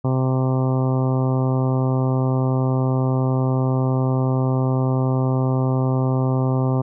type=harmonic tone; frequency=130.2 Hz; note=C3; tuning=8 cents flat; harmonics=1 / 2 / 3 / 4 / 5 / 6 / 7 / 8 / 9; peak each=-18 / -24 / -28 / -30 / -32 / -34 / -35 / -36 / -37 dBFS; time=0.04-6.82 s; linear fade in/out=10 ms; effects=none